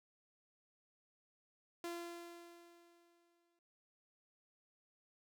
sawtooth tone with exponential decay, 342.9 Hz, F4, 32 cents flat, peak -37 dBFS, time 1.84-3.59 s, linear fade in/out 2 ms, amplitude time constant 380 ms, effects noise-tail reverb RT60 1.0 s tail -25 dB re dry

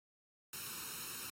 white noise with comb filter, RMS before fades -45 dBFS, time 0.53-1.3 s, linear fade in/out 2 ms, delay 0.74 ms, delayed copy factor +0.7, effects high-pass 80 Hz 12 dB/octave + AAC 48 kbps

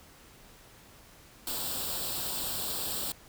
white noise with comb filter, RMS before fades -34 dBFS, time 1.47-3.12 s, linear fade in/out 2 ms, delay 0.24 ms, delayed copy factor +0.7, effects pink hiss -55 dBFS RMS until 3.28 s

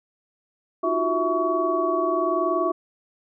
sine tone cluster, 312.8 / 353.2 / 373.9 / 657 / 1125 Hz, D#4 / F4 / F#4 / E5 / C#6, +9 / +20 / +18 / -6 / +25 cents, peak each -30 / -25 / -31 / -25 / -25 dBFS, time 0.83-2.72 s, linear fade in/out 10 ms, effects none

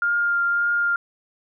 sine tone with vibrato, 1404 Hz, F6, 9 cents sharp, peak -18 dBFS, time 0.02-0.96 s, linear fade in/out 2 ms, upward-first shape triangle, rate 1.8 Hz, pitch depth 14 cents each way, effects none

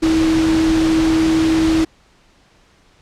sine tone in noise, 321.5 Hz, E4, 43 cents flat, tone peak -12 dBFS, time 0.02-1.85 s, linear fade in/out 10 ms, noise pink, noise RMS -23 dBFS, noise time 0.02-1.85 s, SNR +8 dB, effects pink hiss -53 dBFS RMS until 3.01 s + low-pass 6000 Hz 12 dB/octave

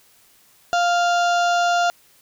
harmonic tone, 698.5 Hz, F5, in tune, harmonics 1 / 2 / 4 / 5 / 6 / 7 / 8 / 9 / 10, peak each -17 / -22 / -31 / -34 / -35 / -39 / -38 / -40 / -38 dBFS, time 0.73-1.9 s, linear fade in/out 0 ms, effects white hiss -55 dBFS RMS until 2.21 s

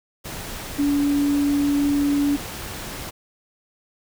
sine tone in noise, 286.1 Hz, D4, 45 cents flat, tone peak -17 dBFS, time 0.78-2.37 s, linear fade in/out 20 ms, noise pink, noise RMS -33 dBFS, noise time 0.24-3.11 s, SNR +13 dB, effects none

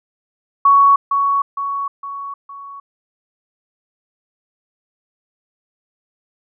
sine tone with echo, 1117 Hz, C#6, 13 cents sharp, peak -7 dBFS, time 0.65-0.96 s, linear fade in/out 5 ms, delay 460 ms, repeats 4, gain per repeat -6 dB, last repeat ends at 2.8 s, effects none

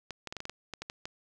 clicks, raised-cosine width 0.2 ms, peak -21 dBFS, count 11, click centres 0.107 / 0.273 / 0.325 / 0.367 / 0.404 / 0.454 / 0.496 / 0.737 / 0.82 / 0.899 / 1.055 s, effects none

